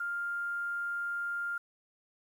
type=tone with quantisation; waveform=sine; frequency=1400 Hz; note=F6; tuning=4 cents sharp; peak=-32 dBFS; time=0-1.58 s; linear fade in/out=5 ms; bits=10; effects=none